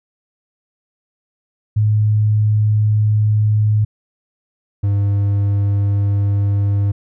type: tone pair in turn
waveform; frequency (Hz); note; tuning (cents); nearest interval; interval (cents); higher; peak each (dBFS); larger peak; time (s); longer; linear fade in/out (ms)
sine / triangle; 106.6 / 100.73; G#2 / G2; +46 / +48; minor second; 98; first; -11 / -11; neither; 1.76-3.85 / 4.83-6.92; neither; 10
effects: none